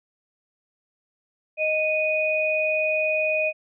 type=tone pair together; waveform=sine; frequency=622.3 / 2481 Hz; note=D#5 / D#7; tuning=0 / -6 cents; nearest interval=2 octaves; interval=2394 cents; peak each=-23 dBFS; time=1.57-3.53 s; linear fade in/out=50 ms; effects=none